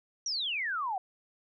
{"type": "exponential sweep", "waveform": "sine", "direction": "down", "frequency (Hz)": [5920, 726], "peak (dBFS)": -30, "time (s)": [0.26, 0.98], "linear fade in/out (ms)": 2, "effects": []}